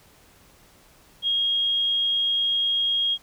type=tone; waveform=sine; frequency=3264 Hz; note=G#7; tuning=31 cents flat; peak=-20 dBFS; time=1.22-3.18 s; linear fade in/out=50 ms; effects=pink hiss -55 dBFS RMS until 3.22 s